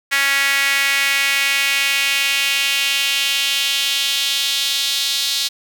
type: tone with high-pass filter sweep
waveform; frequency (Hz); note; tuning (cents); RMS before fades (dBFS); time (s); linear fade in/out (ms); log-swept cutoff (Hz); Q
sawtooth; 277.2; C#4; 0; -18; 0.11-5.49; 20; 1900 to 3900; 2.8
effects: none